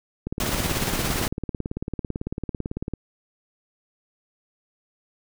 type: click train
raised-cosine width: 3 ms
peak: -15 dBFS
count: 49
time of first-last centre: 0.27-2.937 s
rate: 18 Hz
type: noise with tremolo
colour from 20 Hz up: pink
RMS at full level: -25 dBFS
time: 0.4-1.28 s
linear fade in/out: 2 ms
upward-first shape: square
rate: 17 Hz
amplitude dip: 30%
effects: none